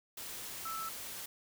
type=tone in noise; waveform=sine; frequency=1318.5 Hz; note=E6; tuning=in tune; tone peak=-38 dBFS; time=0.65-0.89 s; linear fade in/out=5 ms; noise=white; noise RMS=-44 dBFS; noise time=0.17-1.26 s; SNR=+3 dB; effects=none